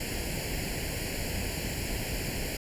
pink noise with comb filter, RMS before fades -33 dBFS, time 0-2.57 s, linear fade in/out 5 ms, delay 0.41 ms, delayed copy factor +0.85, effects resampled to 32000 Hz

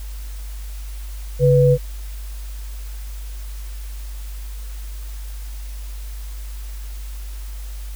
sine tone pair together, 138.6 / 493.9 Hz, C#3 / B4, 0 / 0 cents, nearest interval octave + minor seventh, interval 2200 cents, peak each -13 dBFS, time 1.39-1.78 s, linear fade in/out 50 ms, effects added 50 Hz sine -28 dBFS peak until 7.95 s + white hiss -44 dBFS RMS until 7.95 s

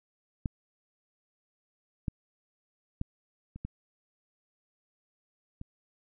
clicks, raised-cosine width 5 ms, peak -18 / -18 / -19 / -30 / -23 / -28 dBFS, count 6, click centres 0.458 / 2.082 / 3.014 / 3.56 / 3.65 / 5.614 s, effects none

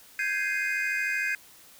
triangle chord, Ab major seventh, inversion third, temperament equal, 1568 / 1661.2 / 2093 / 2489 Hz, G6 / Ab6 / C7 / Eb7, 0 / 0 / 0 / 0 cents, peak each -30 dBFS, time 0.19-1.35 s, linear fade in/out 2 ms, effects white hiss -53 dBFS RMS until 1.79 s

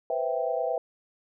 sine chord, C major seventh, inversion third, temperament equal, 493.9 / 523.3 / 659.3 / 784 Hz, B4 / C5 / E5 / G5, 0 / 0 / 0 / 0 cents, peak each -31 / -32 / -29 / -33 dBFS, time 0.1-0.78 s, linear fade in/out 2 ms, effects none

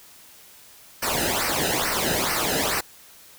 pink noise with flanger, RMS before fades -24 dBFS, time 1.02-2.81 s, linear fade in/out 10 ms, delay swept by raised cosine 0.28 to 0.91 ms, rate 2.3 Hz, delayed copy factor -0.8, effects white hiss -49 dBFS RMS until 3.38 s

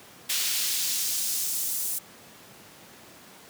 pink noise with high-pass filter sweep, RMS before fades -28 dBFS, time 0.29-1.99 s, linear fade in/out 10 ms, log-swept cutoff 3000 to 9400 Hz, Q 0.86, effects pink hiss -49 dBFS RMS until 3.49 s + high-pass 150 Hz 12 dB/octave

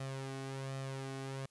sawtooth tone with flanger, 134.5 Hz, C3, 48 cents sharp, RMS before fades -42 dBFS, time 0-1.46 s, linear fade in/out 5 ms, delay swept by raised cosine 1.6 to 2.7 ms, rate 1.3 Hz, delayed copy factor +0.55, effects white hiss -74 dBFS RMS until 1.5 s + resampled to 24000 Hz

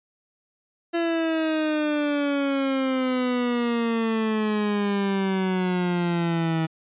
30% pulse exponential sweep, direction down, 339.7 to 160.2 Hz, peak -19 dBFS, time 0.93-6.67 s, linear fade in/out 20 ms, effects resampled to 8000 Hz

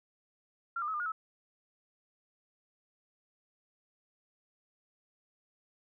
sine tone with pitch steps, 1374 / 1201 / 1286 / 1204 / 1434 / 1301 Hz, F6 / D6 / E6 / D6 / F6 / E6, -29 / +38 / -43 / +43 / +45 / -23 cents, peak -32 dBFS, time 0.76-1.12 s, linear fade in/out 5 ms, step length 60 ms, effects none

